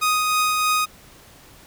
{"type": "tone with tremolo", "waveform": "sawtooth", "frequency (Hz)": 1247, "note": "D#6", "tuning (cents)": 3, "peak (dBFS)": -13, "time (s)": [0.01, 0.86], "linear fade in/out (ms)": 20, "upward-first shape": "triangle", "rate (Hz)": 3.2, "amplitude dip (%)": 30, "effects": ["pink hiss -48 dBFS RMS until 1.66 s"]}